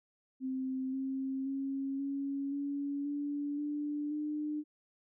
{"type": "tone with pitch steps", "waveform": "sine", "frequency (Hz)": [261.6, 266.8, 272.1, 277.5, 283, 288.6, 294.3, 300.2], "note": ["C4", "C4", "C#4", "C#4", "C#4", "D4", "D4", "D4"], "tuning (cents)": [0, 34, -32, 2, 36, -30, 4, 38], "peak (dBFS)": -33, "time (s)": [0.4, 4.64], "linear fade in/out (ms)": 50, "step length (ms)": 530, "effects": []}